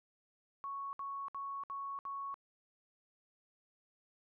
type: tone bursts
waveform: sine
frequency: 1108.7 Hz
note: C#6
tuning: in tune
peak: -39 dBFS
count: 5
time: 0.64-2.342 s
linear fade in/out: 0 ms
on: 290 ms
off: 63 ms
effects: none